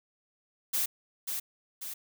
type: noise with echo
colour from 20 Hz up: blue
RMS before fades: -29 dBFS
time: 0.73-0.86 s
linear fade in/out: 10 ms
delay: 540 ms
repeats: 2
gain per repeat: -5 dB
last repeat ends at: 1.94 s
effects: none